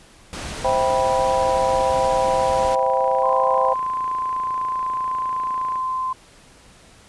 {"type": "low-pass noise", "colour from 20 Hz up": "pink", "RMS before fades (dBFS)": -31, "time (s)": [0.33, 2.75], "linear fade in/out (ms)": 0, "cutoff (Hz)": 9700, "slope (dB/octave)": 12}
{"type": "chord", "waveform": "sine", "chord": "C major seventh", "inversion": "none", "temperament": "just", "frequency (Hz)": [523.3, 654.1, 784.9, 981.1], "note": ["C5", "E5", "G5", "B5"], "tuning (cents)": [0, -14, 2, -12], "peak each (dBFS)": [-20, -25, -22, -22], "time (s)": [0.64, 3.74], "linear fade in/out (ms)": 10}
{"type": "click train", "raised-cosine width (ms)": 0.5, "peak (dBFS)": -23, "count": 88, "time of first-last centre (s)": [2.65, 5.757], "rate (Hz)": 28}
{"type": "tone", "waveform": "sine", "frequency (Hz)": 1034, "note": "C6", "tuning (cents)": -21, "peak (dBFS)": -21, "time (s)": [3.23, 6.13], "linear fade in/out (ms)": 5}
{"effects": ["pink hiss -49 dBFS RMS until 7.08 s", "resampled to 24000 Hz"]}